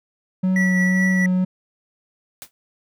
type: tone with vibrato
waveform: triangle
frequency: 185 Hz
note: F#3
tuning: in tune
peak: -14 dBFS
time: 0.43-1.45 s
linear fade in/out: 10 ms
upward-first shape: sine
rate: 2 Hz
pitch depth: 17 cents each way
type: tone with tremolo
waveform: triangle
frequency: 1949 Hz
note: B6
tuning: 23 cents flat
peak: -17 dBFS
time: 0.56-1.26 s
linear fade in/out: 2 ms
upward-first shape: triangle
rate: 4.7 Hz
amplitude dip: 40%
type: noise with exponential decay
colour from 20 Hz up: white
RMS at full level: -31 dBFS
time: 2.42-2.51 s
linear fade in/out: 0 ms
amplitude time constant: 18 ms
effects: none